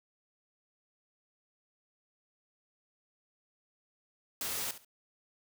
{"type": "noise with echo", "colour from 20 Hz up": "white", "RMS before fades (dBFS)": -36, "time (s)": [4.41, 4.71], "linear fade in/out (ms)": 2, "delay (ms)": 69, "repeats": 2, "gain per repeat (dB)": -13, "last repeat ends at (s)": 4.848, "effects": []}